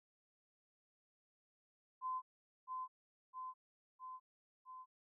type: tone with echo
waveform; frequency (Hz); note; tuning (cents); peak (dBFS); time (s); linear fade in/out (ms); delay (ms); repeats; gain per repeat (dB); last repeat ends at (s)
sine; 1027; C6; -33; -38; 2.01-2.22; 50; 660; 4; -3; 4.86
effects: none